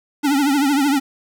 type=tone with vibrato; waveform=square; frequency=281.9 Hz; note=C#4; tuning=29 cents sharp; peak=-15 dBFS; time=0.23-1 s; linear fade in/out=20 ms; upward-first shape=triangle; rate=13 Hz; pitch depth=120 cents each way; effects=8-bit